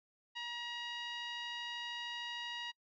10% pulse tone with low-pass filter, 953 Hz, A#5, 38 cents sharp, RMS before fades -43 dBFS, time 0.35-2.72 s, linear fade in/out 20 ms, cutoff 3200 Hz, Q 1.7, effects noise-tail reverb RT60 0.1 s tail -26 dB re dry

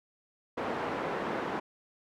pink band-pass noise, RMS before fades -34 dBFS, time 0.57-1.6 s, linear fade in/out 10 ms, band 270 to 1400 Hz, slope 12 dB/octave, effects none

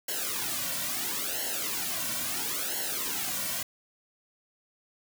white noise with flanger, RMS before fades -32 dBFS, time 0.08-3.63 s, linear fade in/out 5 ms, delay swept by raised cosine 0.82 to 2.42 ms, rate 0.74 Hz, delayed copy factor -0.95, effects none

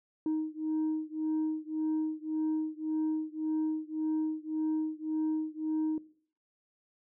sine beating tone pair, 311.8 / 313.6 Hz, D#4 / D#4, +4 / +14 cents, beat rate 1.8 Hz, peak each -31 dBFS, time 0.26-5.98 s, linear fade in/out 2 ms, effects noise-tail reverb RT60 0.5 s tail -19 dB re dry + tanh soft clip ceiling -26 dBFS

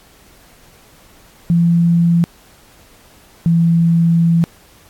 sine tone pair in turn, 170 / 167.56 Hz, F3 / E3, -46 / +29 cents, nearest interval unison, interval 25 cents, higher first, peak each -9 dBFS, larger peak neither, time 1.5-2.24 / 3.46-4.44 s, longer second, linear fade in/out 0 ms, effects pink hiss -47 dBFS RMS until 4.89 s + AAC 64 kbps

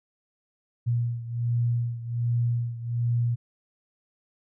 sine beating tone pair, 118.5 / 119.8 Hz, A#2 / A#2, +29 / +48 cents, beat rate 1.3 Hz, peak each -25 / -29 dBFS, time 0.86-3.36 s, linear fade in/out 20 ms, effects none

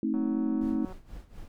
sine chord, A diminished, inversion none, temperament just, 220 / 264 / 316.8 Hz, A3 / C4 / Eb4, 0 / +16 / +31 cents, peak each -30 dBFS, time 0.03-0.85 s, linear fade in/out 2 ms
click train, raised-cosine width 1 ms, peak -33 dBFS, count 147, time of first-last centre 0.14-0.925 s, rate 186 Hz
brown noise with tremolo, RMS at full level -42 dBFS, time 0.61-1.48 s, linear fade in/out 2 ms, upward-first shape sine, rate 4.1 Hz, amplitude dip 80%
effects none

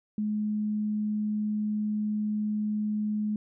sine tone, 211.5 Hz, G#3, 32 cents sharp, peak -26 dBFS, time 0.18-3.36 s, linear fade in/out 2 ms, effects none

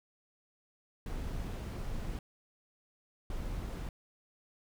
brown noise bursts at uneven times, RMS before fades -38 dBFS, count 2, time 1.06-2.19 / 3.3-3.89 s, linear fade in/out 2 ms, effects none

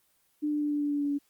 sine tone with pitch steps, 298.5 / 296.6 / 294.7 / 292.9 / 291 / 289.2 / 287.3 / 285.5 Hz, D4 / D4 / D4 / D4 / D4 / D4 / D4 / D4, +28 / +17 / +6 / -5 / -16 / -27 / -38 / -49 cents, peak -26 dBFS, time 0.42-1.188 s, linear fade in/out 20 ms, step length 96 ms, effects white hiss -69 dBFS RMS until 1.29 s + Opus 24 kbps

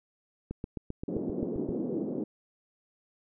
click train, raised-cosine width 3 ms, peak -22 dBFS, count 10, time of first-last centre 0.51-1.691 s, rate 7.62 Hz
pink band-pass noise, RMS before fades -33 dBFS, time 1.08-2.24 s, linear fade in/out 5 ms, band 210 to 420 Hz, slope 24 dB/octave
effects none

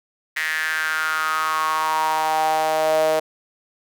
sawtooth tone with high-pass filter sweep, 157.2 Hz, D#3, 18 cents sharp, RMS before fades -21 dBFS, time 0.36-3.2 s, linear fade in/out 10 ms, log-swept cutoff 1900 to 570 Hz, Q 6.5, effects none

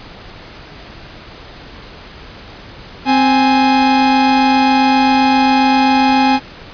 45% pulse tone pair together, 261.6 / 832.3 Hz, C4 / G#5, 0 / +4 cents, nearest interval octave + minor sixth, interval 2004 cents, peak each -12 dBFS, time 3.05-6.4 s, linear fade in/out 50 ms, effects pink hiss -35 dBFS RMS until 6.73 s + resampled to 11025 Hz

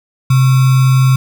sine tone with sample-and-hold, 130.81 Hz, C3, in tune, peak -6 dBFS, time 0.3-1.16 s, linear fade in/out 5 ms, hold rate 1225 Hz, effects none

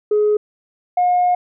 sine tone pair in turn, 420.5 / 717.5 Hz, G#4 / F5, +22 / +47 cents, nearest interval major sixth, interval 925 cents, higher second, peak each -11 dBFS, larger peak neither, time 0.11-0.37 / 0.97-1.35 s, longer second, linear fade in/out 5 ms, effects tanh soft clip ceiling -9 dBFS

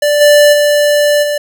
square tone with level steps, 587.3 Hz, D5, in tune, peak -9 / -4 / -8 / -13 dBFS, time 0.02-1.38 s, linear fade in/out 5 ms, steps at 0.2 / 0.52 / 1.22 s, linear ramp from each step 20 ms, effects none

